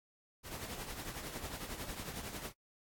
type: noise with tremolo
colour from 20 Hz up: pink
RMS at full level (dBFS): -42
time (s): 0.43-2.53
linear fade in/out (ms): 50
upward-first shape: triangle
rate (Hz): 11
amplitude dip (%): 60
effects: noise-tail reverb RT60 0.1 s tail -23 dB re dry + AAC 64 kbps